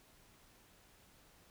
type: silence
effects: pink hiss -65 dBFS RMS until 1.5 s